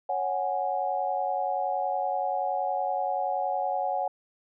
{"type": "chord", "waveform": "sine", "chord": "C# suspended fourth", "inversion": "none", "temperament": "equal", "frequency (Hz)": [554.4, 740, 830.6], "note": ["C#5", "F#5", "G#5"], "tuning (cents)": [0, 0, 0], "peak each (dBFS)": [-32, -28, -31], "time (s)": [0.09, 4.08], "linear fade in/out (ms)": 5, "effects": []}